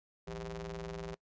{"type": "ring-modulated tone", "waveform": "sawtooth", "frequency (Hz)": 116.54, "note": "A#2", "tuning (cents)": 0, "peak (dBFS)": -33, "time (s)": [0.27, 1.15], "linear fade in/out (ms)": 10, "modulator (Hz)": 281, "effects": ["noise-tail reverb RT60 0.1 s tail -23 dB re dry", "resampled to 16000 Hz"]}